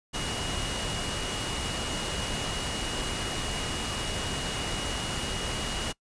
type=tone in noise; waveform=sine; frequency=2886 Hz; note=F#7; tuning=44 cents flat; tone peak=-37 dBFS; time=0.13-5.93 s; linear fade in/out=20 ms; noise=pink; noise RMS=-32 dBFS; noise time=0.13-5.93 s; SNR=-8 dB; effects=noise-tail reverb RT60 0.1 s tail -22 dB re dry + resampled to 22050 Hz